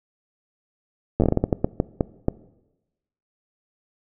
slowing click train, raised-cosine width 2 ms, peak -5 dBFS, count 14, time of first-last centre 1.2-2.284 s, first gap 9 ms, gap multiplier 1.33, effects noise-tail reverb RT60 1.0 s tail -20 dB re dry

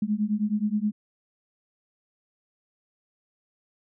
sine beating tone pair, 205.8 / 215.3 Hz, G#3 / A3, -16 / -37 cents, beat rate 9.5 Hz, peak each -26 dBFS, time 0.02-0.92 s, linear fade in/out 5 ms, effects none

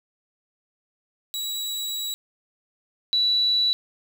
sawtooth / sine tone pair in turn, 3897 / 3942 Hz, B7 / B7, -24 / -4 cents, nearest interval unison, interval 20 cents, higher second, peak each -24 / -18 dBFS, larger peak second, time 1.34-2.14 / 3.13-3.73 s, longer first, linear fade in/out 0 ms, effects 8-bit

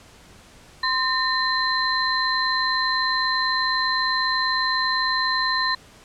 sine tone cluster, 1034 / 1814 / 4085 Hz, C6 / A#6 / C8, -21 / -48 / -42 cents, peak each -24 dBFS, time 0.83-5.75 s, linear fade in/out 5 ms, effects pink hiss -49 dBFS RMS until 6.04 s + low-pass 9000 Hz 12 dB/octave

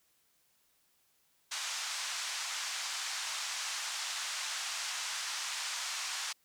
white band-pass noise, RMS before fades -38 dBFS, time 1.51-6.33 s, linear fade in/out 10 ms, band 850 to 7300 Hz, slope 24 dB/octave, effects white hiss -72 dBFS RMS until 6.44 s

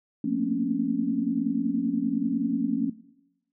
sine tone cluster, 177.8 / 222.7 / 233.1 / 258.4 / 279.6 Hz, F3 / A3 / A#3 / C4 / C#4, +31 / +21 / 0 / -21 / +15 cents, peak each -34 / -31 / -30 / -32 / -27 dBFS, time 0.24-2.9 s, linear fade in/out 5 ms, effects noise-tail reverb RT60 0.9 s tail -18 dB re dry

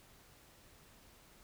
silence, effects pink hiss -62 dBFS RMS until 1.43 s

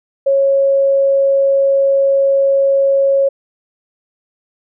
sine tone, 549 Hz, C#5, 17 cents flat, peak -9 dBFS, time 0.26-3.29 s, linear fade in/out 10 ms, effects none

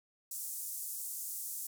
white band-pass noise, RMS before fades -41 dBFS, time 0.31-1.67 s, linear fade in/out 5 ms, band 7000 to 16000 Hz, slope 24 dB/octave, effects none

